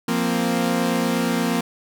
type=chord; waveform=sawtooth; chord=F suspended fourth; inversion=none; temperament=equal; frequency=174.61 / 233.1 / 261.6 Hz; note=F3 / Bb3 / C4; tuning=0 / 0 / 0 cents; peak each=-21 / -18 / -21 dBFS; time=0.08-1.61 s; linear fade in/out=5 ms; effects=none